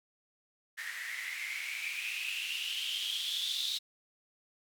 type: noise with band-pass filter sweep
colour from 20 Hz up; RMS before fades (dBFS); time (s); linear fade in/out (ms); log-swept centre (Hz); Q
blue; -37; 0.77-3.79; 20; 1800 to 3800; 9.2
effects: none